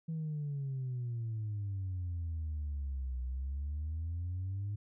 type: exponential two-way sweep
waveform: sine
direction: down then up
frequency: 163.8 to 62 to 104.1 Hz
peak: -33 dBFS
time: 0.08-4.76 s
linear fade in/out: 10 ms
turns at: 3.21 s
effects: tanh soft clip ceiling -32 dBFS